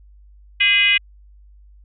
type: tone with frequency modulation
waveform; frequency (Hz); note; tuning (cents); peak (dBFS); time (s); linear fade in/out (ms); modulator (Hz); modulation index
sine; 2489; D#7; 0; -12; 0.6-0.98; 10; 436; 1.3
effects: added 50 Hz sine -44 dBFS peak until 1.84 s